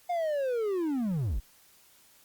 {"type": "linear sweep", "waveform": "triangle", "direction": "down", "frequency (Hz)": [718, 36], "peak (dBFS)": -25, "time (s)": [0.09, 1.4], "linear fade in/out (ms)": 10, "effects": ["white hiss -60 dBFS RMS until 2.24 s", "Opus 48 kbps"]}